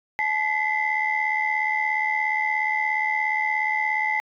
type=tone cluster; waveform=sine; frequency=860 / 2001 / 2078 Hz; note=A5 / B6 / C7; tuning=-40 / +22 / -12 cents; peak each=-25 dBFS; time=0.19-4.2 s; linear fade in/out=0 ms; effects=tanh soft clip ceiling -12 dBFS